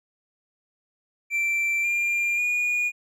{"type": "tone with pitch steps", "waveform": "triangle", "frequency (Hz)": [2346, 2394, 2443], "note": ["D7", "D7", "D#7"], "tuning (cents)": [-2, 33, -32], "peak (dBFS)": -20, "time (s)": [1.3, 2.92], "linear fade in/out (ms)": 50, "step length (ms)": 540, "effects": []}